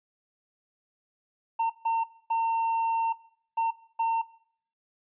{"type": "tone bursts at uneven times", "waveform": "triangle", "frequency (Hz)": 910, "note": "A#5", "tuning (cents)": -42, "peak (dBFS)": -21, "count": 5, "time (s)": [[1.59, 1.7], [1.85, 2.04], [2.3, 3.13], [3.57, 3.71], [3.99, 4.22]], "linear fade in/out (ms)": 10, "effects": ["noise-tail reverb RT60 0.6 s tail -20 dB re dry", "resampled to 8000 Hz"]}